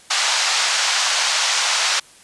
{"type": "band-pass noise", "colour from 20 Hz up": "white", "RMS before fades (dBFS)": -19, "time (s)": [0.1, 2], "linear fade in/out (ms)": 10, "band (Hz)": [710, 6500], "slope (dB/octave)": 24, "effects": ["white hiss -47 dBFS RMS until 2.23 s", "resampled to 24000 Hz"]}